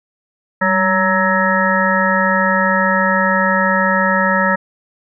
harmonic tone with a mistuned harmonic, 187 Hz, F#3, 19 cents sharp, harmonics 1 / 3 / 5 / 7 / 9 / 10, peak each -19 / -19 / -19 / -19 / -19 / -19 dBFS, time 0.61-4.56 s, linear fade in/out 10 ms, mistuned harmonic 1, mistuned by +68 cents, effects none

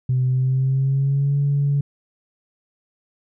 sine tone with pitch glide, 128 to 142.02 Hz, C3 to C#3, -38 to +42 cents, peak -15 dBFS, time 0.09-1.81 s, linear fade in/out 5 ms, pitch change +180 cents, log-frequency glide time 0.29-1.37 s, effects tanh soft clip ceiling -12 dBFS

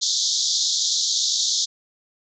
pink band-pass noise, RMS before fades -22 dBFS, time 0.01-1.66 s, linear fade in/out 20 ms, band 3500 to 7000 Hz, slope 96 dB/octave, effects none

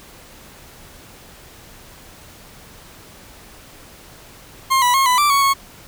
40% pulse tone with pitch steps, 1064 / 982 / 1079 / 997 / 1172 / 1114 / 1099 Hz, C6 / B5 / C#6 / B5 / D6 / C#6 / C#6, +29 / -10 / -47 / +16 / -4 / +8 / -15 cents, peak -12 dBFS, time 4.7-5.54 s, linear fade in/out 20 ms, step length 120 ms, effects pink hiss -43 dBFS RMS until 5.87 s

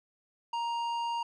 triangle tone with tanh clipping, 936 Hz, A#5, 7 cents sharp, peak -32 dBFS, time 0.53-1.23 s, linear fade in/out 5 ms, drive 15 dB, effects none

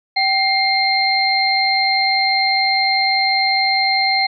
sine tone cluster, 772 / 2114 / 4175 Hz, G5 / C7 / C8, -27 / +17 / -5 cents, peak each -18 dBFS, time 0.16-4.27 s, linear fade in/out 10 ms, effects none

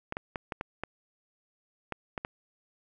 clicks, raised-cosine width 0.5 ms, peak -18 dBFS, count 9, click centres 0.124 / 0.169 / 0.358 / 0.522 / 0.611 / 0.836 / 1.923 / 2.178 / 2.249 s, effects none

